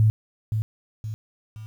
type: tone with echo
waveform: sine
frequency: 109 Hz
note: A2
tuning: 16 cents flat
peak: -14 dBFS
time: 0-0.1 s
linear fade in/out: 0 ms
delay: 520 ms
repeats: 3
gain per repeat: -7 dB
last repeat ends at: 1.66 s
effects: 9-bit